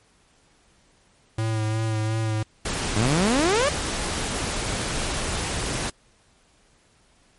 square tone with vibrato, 110 Hz, A2, in tune, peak -23 dBFS, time 1.38-2.43 s, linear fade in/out 5 ms, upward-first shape sine, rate 2.8 Hz, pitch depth 27 cents each way
pink noise, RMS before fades -27 dBFS, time 2.65-5.9 s, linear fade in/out 5 ms
sawtooth exponential sweep, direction up, 99.2 to 605 Hz, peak -15 dBFS, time 2.96-3.69 s, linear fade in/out 5 ms
effects pink hiss -60 dBFS RMS until 7.38 s + MP3 48 kbps

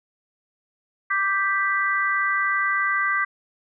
sine chord, G major, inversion second, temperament equal, 1174.7 / 1568 / 1975.5 Hz, D6 / G6 / B6, 0 / 0 / 0 cents, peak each -24 dBFS, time 1.1-3.25 s, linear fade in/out 10 ms, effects none

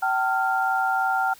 sine tone cluster, 768 / 891 / 1394 Hz, G5 / A5 / F6, -36 / +22 / -4 cents, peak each -23 / -28 / -24 dBFS, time 0.02-1.34 s, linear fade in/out 10 ms, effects white hiss -50 dBFS RMS until 1.39 s

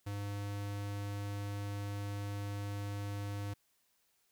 square tone, 101.4 Hz, G#2, 41 cents flat, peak -38 dBFS, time 0.06-3.54 s, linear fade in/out 10 ms, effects white hiss -75 dBFS RMS until 4.31 s

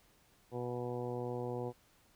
harmonic tone, 122.4 Hz, B2, 15 cents flat, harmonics 1 / 2 / 3 / 4 / 5 / 6 / 7 / 8, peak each -42 / -45 / -42 / -41 / -52 / -48 / -50 / -53 dBFS, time 0.51-1.73 s, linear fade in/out 50 ms, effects pink hiss -68 dBFS RMS until 2.15 s

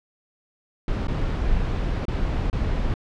brown noise with dropouts, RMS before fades -23 dBFS, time 0.88-2.94 s, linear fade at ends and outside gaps 2 ms, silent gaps 1.071-1.082 / 2.054-2.082 / 2.499-2.529 s, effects low-pass 4000 Hz 12 dB/octave

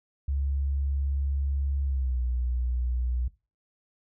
sine tone with pitch glide, 69.3 to 61.38 Hz, C#2 to B1, 0 to -10 cents, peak -25 dBFS, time 0.28-3.28 s, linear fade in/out 5 ms, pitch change -210 cents, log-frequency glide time 1.83-2.21 s, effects noise-tail reverb RT60 0.3 s tail -19 dB re dry

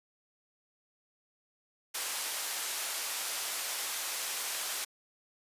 white band-pass noise, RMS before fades -36 dBFS, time 1.94-4.85 s, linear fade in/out 10 ms, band 580 to 12000 Hz, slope 12 dB/octave, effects resampled to 32000 Hz

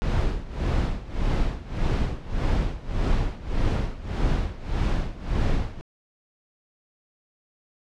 brown noise with tremolo, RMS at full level -21 dBFS, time 0.02-5.81 s, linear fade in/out 0 ms, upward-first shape sine, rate 1.7 Hz, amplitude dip 85%, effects low-pass 5000 Hz 12 dB/octave

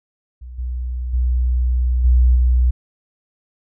sine tone with level steps, 61.8 Hz, B1, 2 cents sharp, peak -31 / -21 / -14 / -9 / -11 dBFS, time 0.41-2.71 s, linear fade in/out 10 ms, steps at 0.58 / 1.13 / 2.04 / 2.35 s, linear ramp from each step 10 ms, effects none

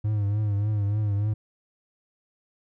triangle tone with vibrato, 103.83 Hz, G#2, in tune, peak -20 dBFS, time 0.04-1.34 s, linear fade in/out 10 ms, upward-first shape triangle, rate 3.4 Hz, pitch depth 75 cents each way, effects none

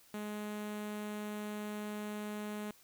sawtooth tone with notch filter, 209.8 Hz, G#3, 18 cents sharp, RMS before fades -41 dBFS, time 0.14-2.71 s, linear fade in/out 2 ms, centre 5000 Hz, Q 1.9, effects white hiss -63 dBFS RMS until 2.83 s

